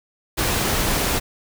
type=noise; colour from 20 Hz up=pink; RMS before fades=-21 dBFS; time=0.37-1.2 s; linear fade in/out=20 ms; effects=none